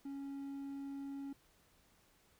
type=tone; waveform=triangle; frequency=277.2 Hz; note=C#4; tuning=in tune; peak=-40 dBFS; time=0.05-1.33 s; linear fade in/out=5 ms; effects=pink hiss -70 dBFS RMS until 2.39 s